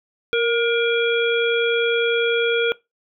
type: harmonic tone with a mistuned harmonic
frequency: 475 Hz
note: A#4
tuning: 33 cents sharp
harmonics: 1 / 3 / 5 / 7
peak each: -18 / -23 / -25 / -26 dBFS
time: 0.33-2.72 s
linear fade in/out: 0 ms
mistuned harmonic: 1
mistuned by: -34 cents
effects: noise-tail reverb RT60 0.2 s tail -21 dB re dry